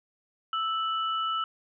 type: tone pair together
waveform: sine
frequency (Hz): 1317.2 / 2960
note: E6 / F#7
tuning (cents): -2 / 0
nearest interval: octave + major second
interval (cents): 1402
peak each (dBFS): -27 / -34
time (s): 0.53-1.44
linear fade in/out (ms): 2
effects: none